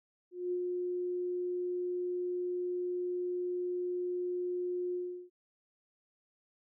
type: tone with ADSR envelope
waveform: sine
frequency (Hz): 358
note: F4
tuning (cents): +43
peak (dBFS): -30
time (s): 0.31-5.3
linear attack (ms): 210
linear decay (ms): 70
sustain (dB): -2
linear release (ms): 360
effects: none